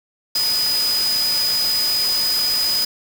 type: tone in noise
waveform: sine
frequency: 4978 Hz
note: D#8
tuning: in tune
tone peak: -17 dBFS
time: 0.35-2.85 s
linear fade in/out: 5 ms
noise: white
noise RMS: -26 dBFS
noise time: 0.35-2.85 s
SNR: +6 dB
effects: none